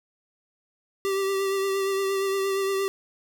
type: tone with vibrato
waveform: square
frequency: 390 Hz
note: G4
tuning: 9 cents flat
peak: -24 dBFS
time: 1.05-2.88 s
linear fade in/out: 0 ms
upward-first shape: triangle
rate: 8.6 Hz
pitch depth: 27 cents each way
effects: none